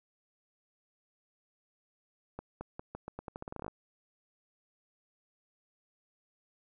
accelerating click train, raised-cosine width 1 ms, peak -26 dBFS, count 17, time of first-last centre 2.39-3.681 s, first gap 220 ms, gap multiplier 0.84, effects none

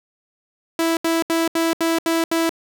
sawtooth tone bursts, 329.6 Hz, E4, in tune, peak -13 dBFS, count 7, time 0.79-2.494 s, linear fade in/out 2 ms, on 180 ms, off 74 ms, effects none

